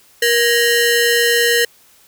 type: ring-modulated tone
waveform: sawtooth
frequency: 1174.7 Hz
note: D6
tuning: in tune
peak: -5 dBFS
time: 0.22-1.65 s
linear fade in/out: 5 ms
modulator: 702 Hz
effects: white hiss -50 dBFS RMS until 2.07 s